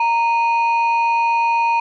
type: tone pair together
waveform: sine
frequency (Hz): 928 / 2477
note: A#5 / D#7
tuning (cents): -8 / -8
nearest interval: octave + perfect fourth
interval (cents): 1700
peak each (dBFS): -13 / -21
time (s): 0-1.8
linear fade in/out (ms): 5
effects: tanh soft clip ceiling -10 dBFS